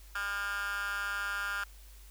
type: tone with high-pass filter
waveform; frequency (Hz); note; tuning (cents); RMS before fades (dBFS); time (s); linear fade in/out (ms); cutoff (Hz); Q
10% pulse; 201.5; G3; +48; -35; 0.15-1.64; 5; 1500; 9.8
effects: added 50 Hz sine -50 dBFS peak until 2.1 s + white hiss -59 dBFS RMS until 2.1 s